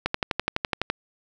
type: click train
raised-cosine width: 0.3 ms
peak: -7 dBFS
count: 11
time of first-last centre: 0.06-0.9 s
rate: 11.9 Hz
effects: none